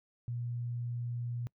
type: tone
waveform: sine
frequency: 120 Hz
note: B2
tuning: 49 cents flat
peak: -34 dBFS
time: 0.28-1.47 s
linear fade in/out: 0 ms
effects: noise-tail reverb RT60 0.1 s tail -25 dB re dry